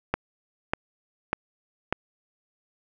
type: click train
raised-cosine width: 0.5 ms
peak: -8 dBFS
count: 4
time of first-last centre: 0.14-1.926 s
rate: 1.68 Hz
effects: none